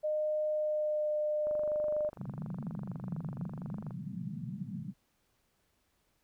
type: tone with pitch glide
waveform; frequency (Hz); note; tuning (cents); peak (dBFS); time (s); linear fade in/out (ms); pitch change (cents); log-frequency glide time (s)
sine; 611 to 603.6; D#5 to D5; -32 to +47; -29; 0.03-2.1; 20; -21; 0.49-1.14
type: click train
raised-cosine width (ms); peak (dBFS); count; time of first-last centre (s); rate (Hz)
1; -33; 60; 1.47-3.908; 24.2
type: band-pass noise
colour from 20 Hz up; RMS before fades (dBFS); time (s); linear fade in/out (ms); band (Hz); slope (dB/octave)
pink; -40; 2.16-4.94; 50; 130 to 210; 48
effects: pink hiss -75 dBFS RMS until 6.23 s